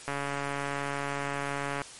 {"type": "click train", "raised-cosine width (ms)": 0.5, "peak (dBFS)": -17, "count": 246, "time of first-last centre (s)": [0.08, 1.818], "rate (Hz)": 141, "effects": ["white hiss -46 dBFS RMS until 1.99 s", "MP3 48 kbps"]}